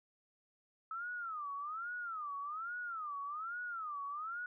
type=tone with vibrato; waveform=sine; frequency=1281 Hz; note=E6; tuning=50 cents flat; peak=-39 dBFS; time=0.91-4.46 s; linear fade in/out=2 ms; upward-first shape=sine; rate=1.2 Hz; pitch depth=230 cents each way; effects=none